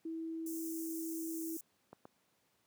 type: tone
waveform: sine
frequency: 325.5 Hz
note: E4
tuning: 22 cents flat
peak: -38 dBFS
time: 0.05-1.57 s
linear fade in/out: 5 ms
type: high-pass noise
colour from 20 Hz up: white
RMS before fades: -47 dBFS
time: 0.46-1.61 s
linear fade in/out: 5 ms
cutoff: 5900 Hz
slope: 48 dB/octave
type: clicks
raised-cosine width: 1 ms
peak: -36 dBFS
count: 2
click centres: 1.93 / 2.054 s
effects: pink hiss -75 dBFS RMS until 2.66 s + high-pass 150 Hz 12 dB/octave